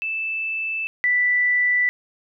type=tone pair in turn; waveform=sine; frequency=2637 / 1975.5 Hz; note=E7 / B6; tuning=0 / 0 cents; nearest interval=perfect fourth; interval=500 cents; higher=first; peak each=-23 / -16 dBFS; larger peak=second; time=0.02-0.87 / 1.04-1.89 s; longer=neither; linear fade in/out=0 ms; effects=none